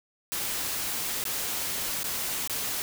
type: noise with dropouts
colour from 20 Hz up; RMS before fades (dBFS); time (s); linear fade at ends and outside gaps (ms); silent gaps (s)
white; -31; 0.32-2.82; 0; 1.24-1.253 / 2.032-2.042 / 2.475-2.497
effects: none

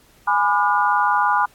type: chord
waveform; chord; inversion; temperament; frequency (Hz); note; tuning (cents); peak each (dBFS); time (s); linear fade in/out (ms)
sine; G# diminished seventh; none; just; 830.6 / 996.7 / 1196.1 / 1435.3; G#5 / B5 / D6 / F6; 0 / +16 / +31 / +47; -20 / -19 / -22 / -22; 0.27-1.46; 10
effects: pink hiss -54 dBFS RMS until 1.54 s + AAC 64 kbps

